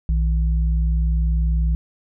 sine tone pair together, 59.93 / 160 Hz, A#1 / D#3, +49 / +49 cents, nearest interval octave + perfect fourth, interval 1700 cents, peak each -16 / -26 dBFS, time 0.09-1.75 s, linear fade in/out 0 ms, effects none

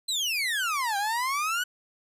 30% pulse exponential two-way sweep, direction down then up, 4147 to 784 to 1502 Hz, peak -23 dBFS, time 0.08-1.64 s, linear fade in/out 10 ms, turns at 0.97 s, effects resampled to 32000 Hz

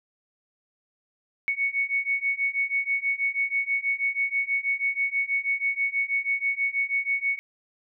sine beating tone pair, 2217 / 2223.2 Hz, C#7 / C#7, 0 / +4 cents, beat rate 6.2 Hz, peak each -27 / -26 dBFS, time 1.48-7.39 s, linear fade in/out 0 ms, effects none

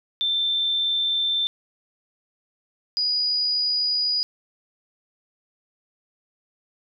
sine tone pair in turn, 3558 / 4914 Hz, A7 / D#8, +19 / -22 cents, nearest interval tritone, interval 559 cents, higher second, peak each -20 dBFS, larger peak neither, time 0.21-1.47 / 2.97-4.23 s, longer neither, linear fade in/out 0 ms, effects none

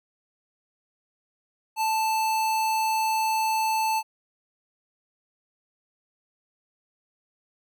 square tone, 880 Hz, A5, in tune, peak -23 dBFS, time 1.76-4.03 s, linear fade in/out 50 ms, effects none

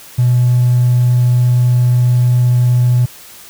triangle tone with hard clipping, 123.2 Hz, B2, 4 cents flat, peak -8 dBFS, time 0.18-3.06 s, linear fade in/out 10 ms, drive 3 dB, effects white hiss -37 dBFS RMS until 3.49 s

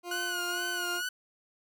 20% pulse tone with tremolo, 351.2 Hz, F4, 10 cents sharp, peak -31 dBFS, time 0.03-1.02 s, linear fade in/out 50 ms, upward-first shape triangle, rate 2.5 Hz, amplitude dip 30%
sawtooth tone with vibrato, 1460 Hz, F#6, 24 cents flat, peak -28 dBFS, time 0.11-1.09 s, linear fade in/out 5 ms, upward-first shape sine, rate 2.2 Hz, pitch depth 62 cents each way
effects none

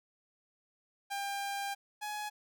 sawtooth tone pair in turn, 798 / 840.1 Hz, G5 / G#5, +31 / +20 cents, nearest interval minor second, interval 89 cents, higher second, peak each -31 / -33 dBFS, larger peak first, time 1.1-1.75 / 2.01-2.3 s, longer first, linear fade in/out 20 ms, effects none

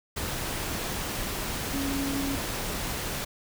sine tone in noise, 276 Hz, C#4, 7 cents flat, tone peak -29 dBFS, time 1.73-2.36 s, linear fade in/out 10 ms, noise pink, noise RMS -32 dBFS, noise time 0.16-3.25 s, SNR 0 dB, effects none

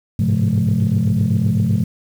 sine tone cluster, 101.7 / 109.5 / 130 / 174 / 212.3 Hz, G#2 / A2 / C3 / F3 / G#3, -36 / -8 / -11 / -6 / +38 cents, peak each -19 dBFS, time 0.19-1.84 s, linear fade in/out 5 ms, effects tanh soft clip ceiling -8 dBFS + 7-bit

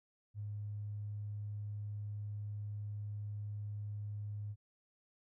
triangle tone with tanh clipping, 103.83 Hz, G#2, in tune, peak -39 dBFS, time 0.34-4.56 s, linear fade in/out 50 ms, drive 3 dB, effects none

